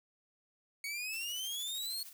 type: exponential sweep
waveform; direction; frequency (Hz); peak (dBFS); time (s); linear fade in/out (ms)
sawtooth; up; 2217 to 4373; -34; 0.84-2.03; 2
type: noise with tremolo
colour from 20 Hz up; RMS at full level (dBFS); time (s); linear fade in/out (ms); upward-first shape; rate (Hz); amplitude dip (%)
blue; -49; 1.13-2.13; 2; square; 13; 50
effects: none